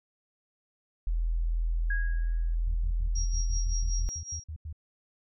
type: tone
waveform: sine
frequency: 41.42 Hz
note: E1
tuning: 9 cents sharp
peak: -25 dBFS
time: 1.07-4.09 s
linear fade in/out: 0 ms
type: tone with exponential decay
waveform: sine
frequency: 1647 Hz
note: G#6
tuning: 15 cents flat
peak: -29 dBFS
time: 1.9-2.55 s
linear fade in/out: 5 ms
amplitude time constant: 140 ms
type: tone bursts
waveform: sine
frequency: 77.78 Hz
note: D#2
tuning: in tune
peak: -35 dBFS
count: 13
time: 2.67-4.728 s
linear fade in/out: 5 ms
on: 78 ms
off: 87 ms
type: tone with tremolo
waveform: sine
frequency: 5650 Hz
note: F8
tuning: 19 cents sharp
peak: -33 dBFS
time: 3.15-4.44 s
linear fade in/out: 10 ms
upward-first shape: sine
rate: 5.3 Hz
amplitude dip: 80%
effects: none